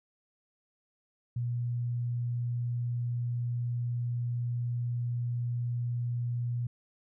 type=tone; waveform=sine; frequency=120.5 Hz; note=B2; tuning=42 cents flat; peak=-29 dBFS; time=1.36-6.67 s; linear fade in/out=5 ms; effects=none